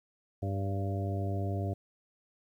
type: harmonic tone with a mistuned harmonic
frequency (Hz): 98.4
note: G2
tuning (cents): +7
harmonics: 1 / 2 / 3 / 4 / 5 / 6 / 7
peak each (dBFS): -31 / -41 / -41 / -42 / -49 / -43 / -42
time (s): 0.42-1.74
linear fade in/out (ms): 10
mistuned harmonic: 6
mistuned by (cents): -27
effects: 11-bit